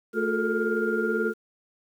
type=tone cluster; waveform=sine; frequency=221.6 / 357.6 / 431.4 / 449.9 / 1407 Hz; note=A3 / F4 / A4 / A4 / F6; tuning=+13 / +41 / -34 / +39 / +12 cents; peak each=-29 dBFS; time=0.13-1.34 s; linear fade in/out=50 ms; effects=tanh soft clip ceiling -12 dBFS + 9-bit